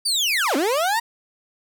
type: linear two-way sweep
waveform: 30% pulse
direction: down then up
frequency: 4771 to 252.1 to 954 Hz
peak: -16 dBFS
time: 0.05-1 s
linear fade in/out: 10 ms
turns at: 0.56 s
effects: none